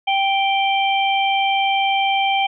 harmonic tone, 784 Hz, G5, in tune, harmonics 1 / 3 / 4, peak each -17 / -22 / -23 dBFS, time 0.07-2.47 s, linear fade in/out 10 ms, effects none

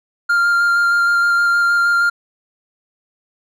triangle tone with vibrato, 1396.9 Hz, F6, in tune, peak -10 dBFS, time 0.29-2.1 s, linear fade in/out 10 ms, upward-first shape square, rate 6.4 Hz, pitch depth 9 cents each way, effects none

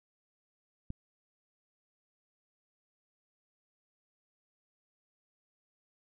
click, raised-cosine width 5 ms, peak -26 dBFS, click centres 0.904 s, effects none

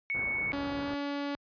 sine tone, 2217 Hz, C#7, in tune, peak -29 dBFS, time 0.1-0.52 s, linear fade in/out 0 ms
pink low-pass noise, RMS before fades -42 dBFS, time 0.14-0.95 s, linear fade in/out 10 ms, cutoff 1700 Hz, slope 48 dB/octave
sawtooth tone with pitch glide, 282.2 to 284.7 Hz, C#4 to C#4, +31 to +46 cents, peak -28 dBFS, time 0.53-1.35 s, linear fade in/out 0 ms, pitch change +15 cents, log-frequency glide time 0.84-0.9 s
effects high-pass 60 Hz 12 dB/octave + resampled to 11025 Hz

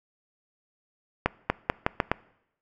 accelerating click train, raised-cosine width 0.5 ms, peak -6 dBFS, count 6, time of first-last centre 1.26-2.116 s, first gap 240 ms, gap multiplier 0.83, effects noise-tail reverb RT60 0.8 s tail -22 dB re dry

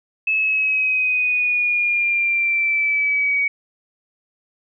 sine exponential sweep, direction down, 2602 to 2250 Hz, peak -16 dBFS, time 0.27-3.48 s, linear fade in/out 5 ms, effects none

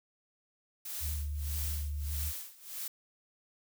blue noise with tremolo, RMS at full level -38 dBFS, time 0.85-2.88 s, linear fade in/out 5 ms, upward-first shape sine, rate 1.6 Hz, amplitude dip 90%
sine tone, 73.42 Hz, D2, in tune, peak -33 dBFS, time 1-2.33 s, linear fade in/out 50 ms
effects none

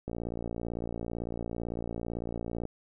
click train, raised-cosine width 2 ms, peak -22 dBFS, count 150, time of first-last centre 0.08-2.653 s, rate 57.9 Hz, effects none

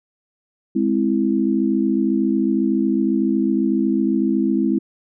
sine chord, Ab augmented, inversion none, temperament equal, 207.7 / 261.6 / 329.6 Hz, Ab3 / C4 / E4, 0 / 0 / 0 cents, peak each -20 dBFS, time 0.75-4.79 s, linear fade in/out 10 ms, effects none

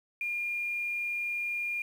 sine tone with quantisation, 2412 Hz, D7, 46 cents sharp, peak -30 dBFS, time 0.21-1.82 s, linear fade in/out 2 ms, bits 9, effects none

